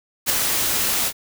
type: noise with ADSR envelope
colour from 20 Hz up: white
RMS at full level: -17 dBFS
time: 0.26-1.13 s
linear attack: 38 ms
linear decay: 9 ms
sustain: -4 dB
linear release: 66 ms
effects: none